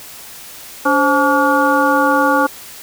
harmonic tone with a mistuned harmonic, 285.5 Hz, D4, 49 cents flat, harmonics 1 / 2 / 3 / 4 / 5, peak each -17 / -17 / -17 / -17 / -17 dBFS, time 0.85-2.47 s, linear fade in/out 10 ms, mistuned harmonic 2, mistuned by -140 cents, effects white hiss -35 dBFS RMS until 2.82 s

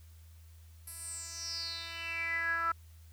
10% pulse tone with band-pass filter sweep, 332.9 Hz, E4, 17 cents sharp, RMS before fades -37 dBFS, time 0.87-2.72 s, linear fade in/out 5 ms, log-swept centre 11000 to 1300 Hz, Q 8.1, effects added 81 Hz sine -52 dBFS peak until 3.12 s + white hiss -66 dBFS RMS until 3.12 s

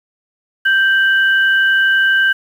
sine tone pair together, 1568 / 2960 Hz, G6 / F#7, 0 / 0 cents, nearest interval major seventh, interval 1100 cents, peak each -10 / -21 dBFS, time 0.65-2.33 s, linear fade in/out 10 ms, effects 7-bit

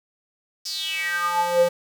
square tone with high-pass filter sweep, 174.61 Hz, F3, in tune, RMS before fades -23 dBFS, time 0.65-1.69 s, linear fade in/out 10 ms, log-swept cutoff 5300 to 420 Hz, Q 7.1, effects 8-bit

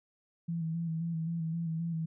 sine tone with vibrato, 164.81 Hz, E3, in tune, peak -31 dBFS, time 0.48-2.06 s, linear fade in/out 10 ms, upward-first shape square, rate 3.8 Hz, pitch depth 33 cents each way, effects none

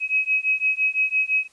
sine beating tone pair, 2545 / 2550.9 Hz, D#7 / D#7, +39 / +43 cents, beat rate 5.9 Hz, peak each -22 dBFS, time 0-1.48 s, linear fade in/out 50 ms, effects white hiss -58 dBFS RMS until 1.52 s + resampled to 22050 Hz

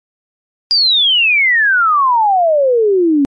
sine exponential sweep, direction down, 4900 to 271.2 Hz, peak -8 dBFS, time 0.71-3.25 s, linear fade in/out 0 ms, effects MP3 48 kbps

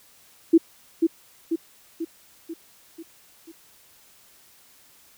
sine tone with echo, 329.6 Hz, E4, in tune, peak -10 dBFS, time 0.53-0.58 s, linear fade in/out 10 ms, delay 490 ms, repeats 6, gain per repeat -5 dB, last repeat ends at 3.52 s, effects white hiss -55 dBFS RMS until 5.17 s

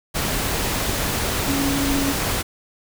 sine tone in noise, 277.2 Hz, C#4, in tune, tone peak -21 dBFS, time 1.47-2.13 s, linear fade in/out 20 ms, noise pink, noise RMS -23 dBFS, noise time 0.14-2.43 s, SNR -1 dB, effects none

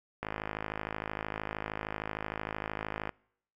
click train, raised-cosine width 0.5 ms, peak -19 dBFS, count 153, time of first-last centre 0.23-3.093 s, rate 53.1 Hz, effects noise-tail reverb RT60 0.7 s tail -26 dB re dry

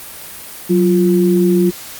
sine tone pair together, 184.98 / 349.2 Hz, F#3 / F4, 0 / 0 cents, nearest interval major seventh, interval 1100 cents, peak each -12 dBFS, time 0.69-1.71 s, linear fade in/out 20 ms, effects white hiss -32 dBFS RMS until 1.99 s + Opus 32 kbps

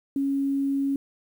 sine tone, 276.1 Hz, C#4, 7 cents flat, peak -22 dBFS, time 0.16-0.96 s, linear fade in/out 2 ms, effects 9-bit

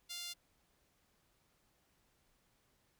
sawtooth tone with high-pass filter, 698.5 Hz, F5, in tune, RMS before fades -45 dBFS, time 0.09-0.34 s, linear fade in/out 20 ms, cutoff 3700 Hz, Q 1.7, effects pink hiss -75 dBFS RMS until 2.99 s

